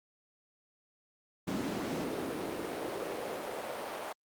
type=noise with high-pass filter sweep; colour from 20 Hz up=brown; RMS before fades=-37 dBFS; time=1.47-4.13 s; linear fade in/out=10 ms; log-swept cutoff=230 to 670 Hz; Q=1.7; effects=Opus 48 kbps